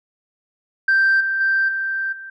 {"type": "tone with level steps", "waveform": "sine", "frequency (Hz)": 1568, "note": "G6", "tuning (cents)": 0, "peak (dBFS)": [-11, -18, -14, -20, -32], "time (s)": [0.88, 2.3], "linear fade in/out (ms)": 5, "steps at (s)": [1.2, 1.4, 1.68, 2.12], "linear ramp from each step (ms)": 10, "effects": ["tanh soft clip ceiling -10 dBFS"]}